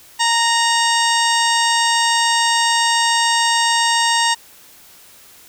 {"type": "harmonic tone with a mistuned harmonic", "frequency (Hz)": 927, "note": "A#5", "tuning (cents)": -10, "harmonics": [1, 2, 3, 4, 5, 6, 7, 8, 9], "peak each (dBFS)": [-17, -20, -23, -23, -26, -24, -30, -27, -26], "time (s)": [0.19, 4.35], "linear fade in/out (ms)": 20, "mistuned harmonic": 3, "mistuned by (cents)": 46, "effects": ["white hiss -45 dBFS RMS until 5.48 s"]}